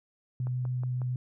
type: tone with vibrato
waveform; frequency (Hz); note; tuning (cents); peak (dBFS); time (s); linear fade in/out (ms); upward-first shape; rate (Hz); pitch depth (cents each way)
sine; 125.6; B2; +30; -28; 0.4-1.16; 2; triangle; 7; 9
type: click train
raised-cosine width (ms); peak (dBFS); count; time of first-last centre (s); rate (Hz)
1; -31; 4; 0.47-1.017; 5.48
effects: none